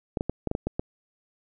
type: clicks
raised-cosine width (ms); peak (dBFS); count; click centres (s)
2; -13; 8; 0.172 / 0.209 / 0.296 / 0.473 / 0.514 / 0.551 / 0.67 / 0.795
effects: none